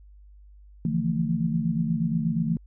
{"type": "tone cluster", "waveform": "sine", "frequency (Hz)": [144, 163.8, 172.2, 224.3], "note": ["D3", "E3", "F3", "A3"], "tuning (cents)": [-34, -11, -24, 34], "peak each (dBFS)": [-32, -27, -28, -27], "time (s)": [0.85, 2.57], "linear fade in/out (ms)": 2, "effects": ["added 50 Hz sine -47 dBFS peak until 2.66 s"]}